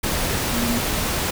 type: tone in noise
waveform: sine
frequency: 235.2 Hz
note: A#3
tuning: 16 cents sharp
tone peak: -23 dBFS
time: 0.53-0.79 s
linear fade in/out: 10 ms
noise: pink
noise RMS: -23 dBFS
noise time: 0.03-1.31 s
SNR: -3 dB
effects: none